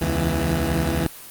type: tone cluster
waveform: 15% pulse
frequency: 69.4 / 80.8 / 165.4 Hz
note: C#2 / E2 / E3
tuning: +3 / -34 / +6 cents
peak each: -18 dBFS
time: 0.01-1.07 s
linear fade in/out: 5 ms
effects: white hiss -40 dBFS RMS until 1.3 s + Opus 32 kbps